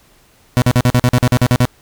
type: tone bursts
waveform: 30% pulse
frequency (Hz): 123.47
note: B2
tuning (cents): 0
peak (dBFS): -6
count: 12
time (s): 0.57-1.653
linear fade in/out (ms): 0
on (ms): 49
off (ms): 45
effects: pink hiss -51 dBFS RMS until 1.81 s